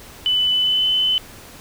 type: tone with pitch glide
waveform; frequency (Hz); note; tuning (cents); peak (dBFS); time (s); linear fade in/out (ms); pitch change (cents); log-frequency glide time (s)
sine; 2997 to 3028; F#7 to F#7; +22 to +39; -15; 0.26-1.18; 0; +17; 0.55-0.86
effects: pink hiss -41 dBFS RMS until 1.6 s